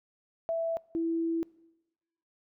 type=tone pair in turn; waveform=sine; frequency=661 / 330.5 Hz; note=E5 / E4; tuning=+5 / +5 cents; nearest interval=octave; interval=1200 cents; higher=first; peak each=-27 dBFS; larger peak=neither; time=0.49-0.77 / 0.95-1.43 s; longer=second; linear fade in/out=0 ms; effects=noise-tail reverb RT60 1.0 s tail -23 dB re dry